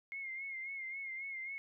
sine tone with vibrato, 2141 Hz, C7, 39 cents sharp, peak -40 dBFS, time 0.12-1.58 s, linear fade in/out 0 ms, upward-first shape sine, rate 3.7 Hz, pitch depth 52 cents each way, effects none

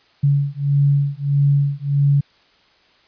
sine beating tone pair, 140.9 / 142.5 Hz, C#3 / C#3, +29 / +48 cents, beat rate 1.6 Hz, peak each -17 dBFS, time 0.23-2.21 s, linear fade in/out 10 ms, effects white hiss -55 dBFS RMS until 3.07 s + resampled to 11025 Hz

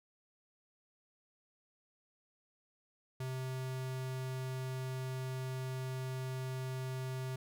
square tone, 130 Hz, C3, 11 cents flat, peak -38 dBFS, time 3.2-7.36 s, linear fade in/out 5 ms, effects none

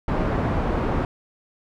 pink low-pass noise, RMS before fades -23 dBFS, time 0.08-1.05 s, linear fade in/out 2 ms, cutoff 1100 Hz, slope 12 dB/octave, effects none

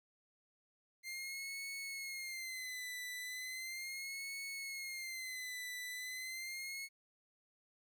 sawtooth tone with vibrato, 2093 Hz, C7, in tune, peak -39 dBFS, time 1.03-6.89 s, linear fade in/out 50 ms, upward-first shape sine, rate 0.37 Hz, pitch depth 91 cents each way, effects 13-bit

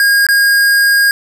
square tone with dropouts, 1627 Hz, G#6, 36 cents flat, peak -8 dBFS, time 0-1.11 s, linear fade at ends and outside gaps 1 ms, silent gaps 0.267-0.287 s, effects none

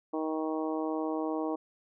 harmonic tone, 157.5 Hz, D#3, 21 cents sharp, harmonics 2 / 3 / 4 / 5 / 6 / 7, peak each -32 / -36 / -38 / -40 / -42 / -43 dBFS, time 0.13-1.56 s, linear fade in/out 10 ms, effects none

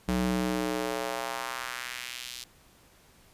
square tone with high-pass filter sweep, 61.74 Hz, B1, in tune, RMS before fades -32 dBFS, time 0.08-2.44 s, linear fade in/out 5 ms, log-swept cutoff 130 to 4100 Hz, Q 1.4, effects pink hiss -59 dBFS RMS until 3.33 s + resampled to 32000 Hz

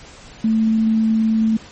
sine tone, 221.4 Hz, A3, 11 cents sharp, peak -13 dBFS, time 0.44-1.57 s, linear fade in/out 5 ms, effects pink hiss -41 dBFS RMS until 1.71 s + MP3 32 kbps

